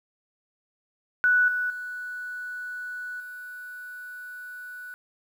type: tone with level steps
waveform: sine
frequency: 1480 Hz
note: F#6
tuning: in tune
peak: -17 / -24 / -32 / -37 dBFS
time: 1.24-4.94 s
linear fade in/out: 0 ms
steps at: 1.48 / 1.7 / 3.2 s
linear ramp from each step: 2 ms
effects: 9-bit